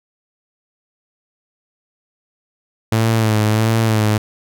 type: tone with vibrato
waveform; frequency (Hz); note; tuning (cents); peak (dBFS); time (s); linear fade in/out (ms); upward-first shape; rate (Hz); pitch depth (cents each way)
sawtooth; 110; A2; 0; -9; 2.92-4.18; 5; sine; 1.5; 51
effects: none